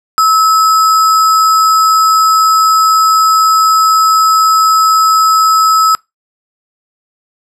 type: tone with sample-and-hold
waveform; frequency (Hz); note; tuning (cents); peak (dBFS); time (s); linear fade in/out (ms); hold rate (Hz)
sine; 1298; E6; -27; -5; 0.18-5.95; 0; 6300
effects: noise-tail reverb RT60 0.2 s tail -25 dB re dry + low-pass 10000 Hz 12 dB/octave